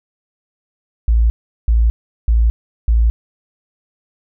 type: tone bursts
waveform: sine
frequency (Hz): 56.7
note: A#1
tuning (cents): -47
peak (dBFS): -9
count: 4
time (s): 1.08-3.1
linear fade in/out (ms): 0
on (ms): 220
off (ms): 380
effects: none